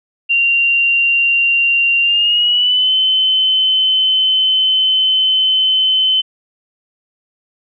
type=tone with pitch glide; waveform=sine; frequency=2769 to 3055 Hz; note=F7 to G7; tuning=-15 to -45 cents; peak=-10 dBFS; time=0.29-6.22 s; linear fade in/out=20 ms; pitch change=+170 cents; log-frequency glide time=2.01-2.92 s; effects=none